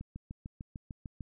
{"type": "click train", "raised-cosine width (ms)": 5, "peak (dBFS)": -29, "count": 9, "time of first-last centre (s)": [0.01, 1.208], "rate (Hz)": 6.68, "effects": []}